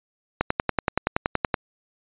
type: click train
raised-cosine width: 0.5 ms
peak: -5 dBFS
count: 13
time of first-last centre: 0.41-1.542 s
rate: 10.6 Hz
effects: resampled to 8000 Hz